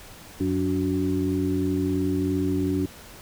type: harmonic tone with a mistuned harmonic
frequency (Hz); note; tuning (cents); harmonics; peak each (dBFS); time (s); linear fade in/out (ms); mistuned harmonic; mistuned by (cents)
92.5; F#2; 0; 1 / 2 / 3 / 4; -29 / -30 / -24 / -29; 0.4-2.86; 5; 3; +59
effects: pink hiss -45 dBFS RMS until 3.21 s